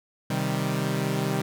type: chord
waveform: sawtooth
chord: C minor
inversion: none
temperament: equal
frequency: 130.81 / 155.56 / 196 Hz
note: C3 / Eb3 / G3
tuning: 0 / 0 / 0 cents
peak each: -25 dBFS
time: 0.3-1.42 s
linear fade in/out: 5 ms
effects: none